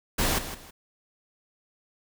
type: noise with echo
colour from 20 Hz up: pink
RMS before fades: -25 dBFS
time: 0.18-0.39 s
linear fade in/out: 10 ms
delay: 160 ms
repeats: 2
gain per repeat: -11 dB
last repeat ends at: 0.71 s
effects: none